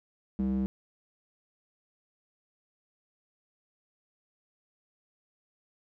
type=tone with band-pass filter; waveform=square; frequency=65.41 Hz; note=C2; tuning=in tune; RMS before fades=-29 dBFS; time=0.39-0.66 s; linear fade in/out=0 ms; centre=230 Hz; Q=8.2; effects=none